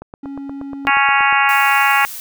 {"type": "click train", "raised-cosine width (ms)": 1, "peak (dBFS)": -18, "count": 12, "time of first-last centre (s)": [0.02, 1.326], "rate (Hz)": 8.42}
{"type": "tone", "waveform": "triangle", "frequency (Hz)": 277.2, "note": "C#4", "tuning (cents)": 0, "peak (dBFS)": -24, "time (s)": [0.23, 0.9], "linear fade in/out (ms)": 5}
{"type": "harmonic tone", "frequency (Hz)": 277.2, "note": "C#4", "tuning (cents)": 0, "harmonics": [3, 4, 5, 6, 7, 8, 9, 10], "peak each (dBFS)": [-17, -18, -19, -20, -20, -21, -22, -22], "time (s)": [0.87, 2.05], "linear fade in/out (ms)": 0}
{"type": "noise", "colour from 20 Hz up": "blue", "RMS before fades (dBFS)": -30, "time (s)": [1.49, 2.2], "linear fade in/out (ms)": 0}
{"effects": []}